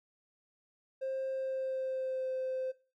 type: tone with pitch glide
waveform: triangle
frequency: 530 to 519.4 Hz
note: C5 to C5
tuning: +22 to -13 cents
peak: -30 dBFS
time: 1.01-2.72 s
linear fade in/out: 20 ms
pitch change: -35 cents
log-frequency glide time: 1.3-2.3 s
effects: noise-tail reverb RT60 0.3 s tail -18 dB re dry + tanh soft clip ceiling -29 dBFS